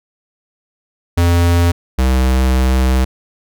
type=tone pair in turn; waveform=square; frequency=86.1 / 64.5 Hz; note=F2 / C2; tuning=-24 / -24 cents; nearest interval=perfect fourth; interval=500 cents; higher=first; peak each=-10 / -11 dBFS; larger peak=first; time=1.17-1.72 / 1.98-3.05 s; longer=second; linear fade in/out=10 ms; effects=none